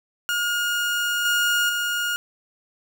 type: tone with level steps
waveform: 30% pulse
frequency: 1428 Hz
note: F6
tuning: 38 cents sharp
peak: -19 / -16 / -20 dBFS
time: 0.29-2.16 s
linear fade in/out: 0 ms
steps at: 1.25 / 1.69 s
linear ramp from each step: 5 ms
effects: none